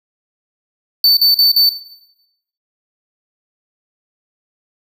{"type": "tone bursts", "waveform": "square", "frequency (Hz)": 4530, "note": "C#8", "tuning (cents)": 37, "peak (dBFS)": -8, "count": 4, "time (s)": [1.04, 1.692], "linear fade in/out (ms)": 2, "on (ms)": 130, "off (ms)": 44, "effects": ["noise-tail reverb RT60 0.9 s tail -17 dB re dry"]}